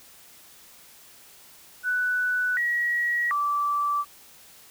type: tone with pitch steps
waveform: sine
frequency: 1488 / 1911 / 1163 Hz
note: F#6 / A#6 / D6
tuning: +9 / +43 / -17 cents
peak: -22 dBFS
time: 1.83-4.05 s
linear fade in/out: 50 ms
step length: 740 ms
effects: white hiss -51 dBFS RMS until 4.7 s